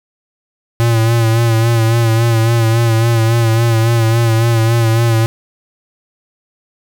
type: tone with vibrato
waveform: square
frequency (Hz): 114.7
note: A#2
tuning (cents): -28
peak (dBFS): -10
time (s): 0.8-5.26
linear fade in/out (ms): 0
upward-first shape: sine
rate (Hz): 3.6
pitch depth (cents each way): 44
effects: none